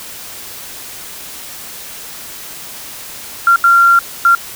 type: tone bursts at uneven times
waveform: sine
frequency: 1380 Hz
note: F6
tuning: 21 cents flat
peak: -5 dBFS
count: 3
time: 3.47-3.56 / 3.64-3.99 / 4.25-4.35 s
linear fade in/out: 2 ms
effects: white hiss -30 dBFS RMS until 4.55 s